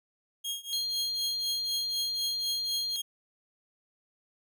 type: tone with tremolo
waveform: sawtooth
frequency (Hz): 3258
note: G#7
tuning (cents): -34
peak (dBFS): -27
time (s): 0.44-3.02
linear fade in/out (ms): 10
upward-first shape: triangle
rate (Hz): 4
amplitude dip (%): 95
type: tone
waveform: sine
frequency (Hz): 4200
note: C8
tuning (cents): +6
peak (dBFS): -30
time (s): 0.73-2.96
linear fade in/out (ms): 0
effects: none